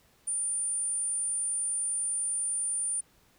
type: tone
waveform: sine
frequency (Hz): 9250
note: D9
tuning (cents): -27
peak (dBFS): -27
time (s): 0.27-3.01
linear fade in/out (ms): 10
effects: tanh soft clip ceiling -24 dBFS + pink hiss -64 dBFS RMS until 3.38 s